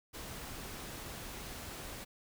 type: noise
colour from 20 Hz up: pink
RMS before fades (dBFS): -45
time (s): 0.13-2.05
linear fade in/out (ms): 20
effects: none